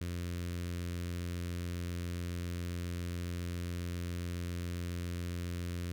sawtooth tone with notch filter, 87.31 Hz, F2, in tune, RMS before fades -38 dBFS, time 0.01-5.92 s, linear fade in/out 0 ms, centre 810 Hz, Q 0.75, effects none

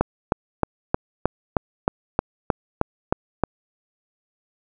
click train, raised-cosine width 1 ms, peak -3 dBFS, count 12, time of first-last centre 0.01-3.437 s, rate 3.21 Hz, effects none

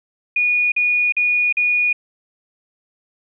sine tone bursts, 2453 Hz, D#7, 25 cents flat, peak -14 dBFS, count 4, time 0.36-1.929 s, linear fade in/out 5 ms, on 360 ms, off 43 ms, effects none

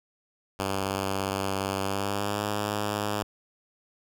5% pulse tone with pitch glide, 97.3 to 103.68 Hz, G2 to G#2, -12 to -2 cents, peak -16 dBFS, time 0.59-3.23 s, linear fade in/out 5 ms, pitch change +110 cents, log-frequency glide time 1.81-2.41 s, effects none

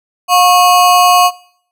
square ring-modulated tone, 905 Hz, A5, 48 cents sharp, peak -4 dBFS, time 0.28-1.31 s, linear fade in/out 50 ms, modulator 189 Hz, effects noise-tail reverb RT60 0.6 s tail -21 dB re dry

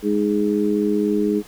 harmonic tone, 103.83 Hz, G#2, in tune, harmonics 2 / 3 / 4, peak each -21 / -21 / -21 dBFS, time 0.02-1.43 s, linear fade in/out 50 ms, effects pink hiss -45 dBFS RMS until 1.47 s

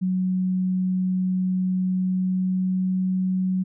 sine tone with pitch glide, 185 to 186.07 Hz, F#3 to F#3, 0 to +10 cents, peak -20 dBFS, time 0.01-3.64 s, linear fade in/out 20 ms, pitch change +10 cents, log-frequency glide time 1.89-3.02 s, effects none

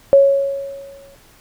sine tone with exponential decay, 553 Hz, C#5, 4 cents flat, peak -4 dBFS, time 0.13-1.15 s, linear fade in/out 0 ms, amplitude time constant 220 ms, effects pink hiss -49 dBFS RMS until 1.4 s

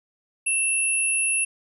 sine tone pair together, 2673 / 10692 Hz, E7 / E9, +23 / +23 cents, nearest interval 2 octaves, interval 2400 cents, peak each -24 / -22 dBFS, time 0.46-1.45 s, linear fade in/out 10 ms, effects none

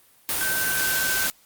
sine tone in noise, 1540 Hz, G6, 31 cents flat, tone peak -25 dBFS, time 0.41-1.27 s, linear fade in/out 0 ms, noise white, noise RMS -25 dBFS, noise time 0.29-1.3 s, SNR -3 dB, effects white hiss -57 dBFS RMS until 1.45 s + Opus 32 kbps

